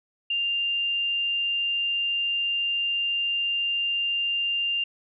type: tone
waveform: sine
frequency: 2794 Hz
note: F7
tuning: in tune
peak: -23 dBFS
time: 0.3-4.84 s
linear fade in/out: 5 ms
effects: none